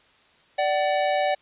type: tone pair together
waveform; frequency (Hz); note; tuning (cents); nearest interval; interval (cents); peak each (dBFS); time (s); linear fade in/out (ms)
square; 587.3 / 755; D5 / F#5; 0 / +35; major third; 435; -24; 0.58-1.35; 10
effects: white hiss -58 dBFS RMS until 1.41 s + resampled to 8000 Hz